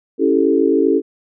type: chord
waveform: sine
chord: A dominant seventh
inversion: first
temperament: equal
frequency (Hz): 277.2 / 329.6 / 392 / 440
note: C#4 / E4 / G4 / A4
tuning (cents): 0 / 0 / 0 / 0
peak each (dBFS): -17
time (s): 0.18-1.02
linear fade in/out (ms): 50
effects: none